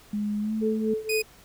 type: tone with pitch glide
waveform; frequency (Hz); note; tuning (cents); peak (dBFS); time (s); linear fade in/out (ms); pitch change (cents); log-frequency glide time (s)
sine; 208.4 to 218.8; G#3 to A3; +6 to -9; -25; 0.13-0.94; 5; +85; 0.4-0.53
type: tone with tremolo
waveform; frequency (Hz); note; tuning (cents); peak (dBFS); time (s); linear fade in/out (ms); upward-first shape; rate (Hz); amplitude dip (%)
sine; 436; A4; -16; -22; 0.61-1.23; 20; triangle; 4.1; 90
type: tone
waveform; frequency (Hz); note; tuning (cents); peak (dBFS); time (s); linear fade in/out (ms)
sawtooth; 2489; D#7; 0; -23; 1.09-1.22; 5
effects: pink hiss -53 dBFS RMS until 1.44 s